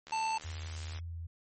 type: click train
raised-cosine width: 0.2 ms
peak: -30 dBFS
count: 71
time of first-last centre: 0.07-0.987 s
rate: 76.3 Hz
type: tone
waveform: square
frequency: 887 Hz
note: A5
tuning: 14 cents sharp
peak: -31 dBFS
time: 0.12-0.38 s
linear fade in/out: 5 ms
type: noise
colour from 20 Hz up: blue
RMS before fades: -44 dBFS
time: 0.41-0.99 s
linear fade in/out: 10 ms
type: tone with vibrato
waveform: sine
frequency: 84.2 Hz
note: E2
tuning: 37 cents sharp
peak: -38 dBFS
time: 0.44-1.27 s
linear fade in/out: 10 ms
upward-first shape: sine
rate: 2.3 Hz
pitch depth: 15 cents each way
effects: low-pass 9000 Hz 12 dB/octave + MP3 32 kbps